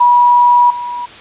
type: tone with level steps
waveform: sine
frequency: 970 Hz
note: B5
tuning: 31 cents flat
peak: -5 / -19 dBFS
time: 0-1.06 s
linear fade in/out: 10 ms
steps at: 0.7 s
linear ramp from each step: 5 ms
effects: white hiss -34 dBFS RMS until 1.2 s + resampled to 8000 Hz